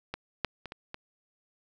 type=clicks; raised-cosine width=0.3 ms; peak=-18 / -11 / -24 / -24 / -22 dBFS; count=5; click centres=0.14 / 0.447 / 0.657 / 0.721 / 0.944 s; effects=none